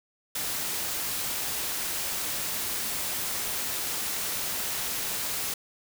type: noise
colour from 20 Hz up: white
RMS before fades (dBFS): -31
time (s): 0.35-5.54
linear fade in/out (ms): 5
effects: none